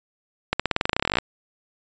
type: accelerating click train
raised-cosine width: 0.3 ms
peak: -4 dBFS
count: 20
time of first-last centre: 0.53-1.186 s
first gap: 66 ms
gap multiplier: 0.92
effects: resampled to 16000 Hz